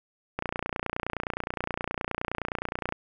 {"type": "click train", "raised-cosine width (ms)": 0.5, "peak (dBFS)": -14, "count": 76, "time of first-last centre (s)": [0.39, 2.924], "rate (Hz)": 29.6, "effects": []}